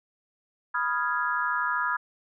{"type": "chord", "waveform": "sine", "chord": "F half-diminished seventh", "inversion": "second", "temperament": "equal", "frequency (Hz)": [987.8, 1244.5, 1396.9, 1661.2], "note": ["Cb6", "Eb6", "F6", "Ab6"], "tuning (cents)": [0, 0, 0, 0], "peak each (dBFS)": -30, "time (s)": [0.74, 1.97], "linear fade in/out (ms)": 10, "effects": []}